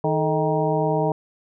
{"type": "harmonic tone with a mistuned harmonic", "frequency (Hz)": 156.9, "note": "D#3", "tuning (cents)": 15, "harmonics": [1, 2, 3, 4, 5, 6], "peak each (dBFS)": [-24, -28, -24, -25, -27, -28], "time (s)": [0.04, 1.12], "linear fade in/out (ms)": 2, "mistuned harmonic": 3, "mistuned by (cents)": -120, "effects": []}